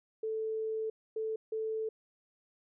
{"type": "tone bursts at uneven times", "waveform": "sine", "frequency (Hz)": 440, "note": "A4", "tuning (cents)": 0, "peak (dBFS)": -32, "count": 3, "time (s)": [[0.23, 0.9], [1.16, 1.36], [1.52, 1.89]], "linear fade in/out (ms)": 5, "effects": []}